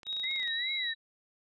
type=clicks; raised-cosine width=0.2 ms; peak=-32 dBFS; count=11; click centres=0.032 / 0.068 / 0.128 / 0.167 / 0.198 / 0.241 / 0.313 / 0.361 / 0.398 / 0.43 / 0.476 s
type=tone with pitch glide; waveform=sine; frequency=3785 to 3885 Hz; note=A#7 to B7; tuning=+26 to -29 cents; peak=-32 dBFS; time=0.05-0.95 s; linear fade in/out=50 ms; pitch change=+45 cents; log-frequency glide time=0.46-0.55 s
type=tone with vibrato; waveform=sine; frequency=1980 Hz; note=B6; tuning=4 cents sharp; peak=-34 dBFS; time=0.23-0.94 s; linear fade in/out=10 ms; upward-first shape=sine; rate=2.5 Hz; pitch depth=150 cents each way
effects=none